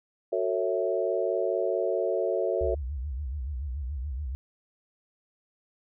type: chord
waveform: sine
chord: F# minor seventh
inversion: none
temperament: equal with one note detuned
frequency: 370 / 450.3 / 554.4 / 659.3 Hz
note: F#4 / A4 / C#5 / E5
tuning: 0 / +40 / 0 / 0 cents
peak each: -30 dBFS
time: 0.32-2.75 s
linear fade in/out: 10 ms
type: tone with vibrato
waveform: sine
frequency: 68 Hz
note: C#2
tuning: 33 cents flat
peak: -30 dBFS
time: 2.61-4.35 s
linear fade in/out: 0 ms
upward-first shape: sine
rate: 7 Hz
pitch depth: 200 cents each way
effects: none